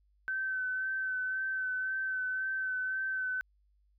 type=tone with vibrato; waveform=sine; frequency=1530 Hz; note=G6; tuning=42 cents flat; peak=-31 dBFS; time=0.28-3.41 s; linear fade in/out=0 ms; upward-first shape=sine; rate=1.9 Hz; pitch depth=22 cents each way; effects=added 50 Hz sine -66 dBFS peak until 3.98 s